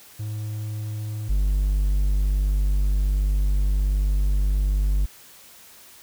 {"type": "tone pair in turn", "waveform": "triangle", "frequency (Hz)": [106.8, 49.34], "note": ["G#2", "G1"], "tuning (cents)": [49, 12], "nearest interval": "octave + minor second", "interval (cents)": 1337, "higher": "first", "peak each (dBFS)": [-25, -16], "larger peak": "second", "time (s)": [[0.19, 1.29], [1.29, 5.06]], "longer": "second", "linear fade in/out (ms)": 10, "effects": ["white hiss -48 dBFS RMS until 6.02 s"]}